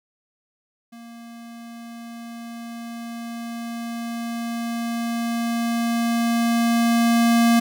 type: tone with level ramp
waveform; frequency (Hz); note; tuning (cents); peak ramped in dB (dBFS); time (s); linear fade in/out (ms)
square; 233.1; A#3; 0; -40 to -14; 0.92-7.6; 10
effects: none